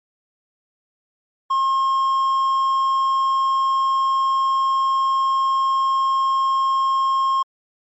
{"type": "tone", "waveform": "triangle", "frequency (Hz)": 1072, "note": "C6", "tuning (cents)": 42, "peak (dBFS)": -14, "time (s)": [1.5, 7.43], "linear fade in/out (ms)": 10, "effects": ["MP3 32 kbps"]}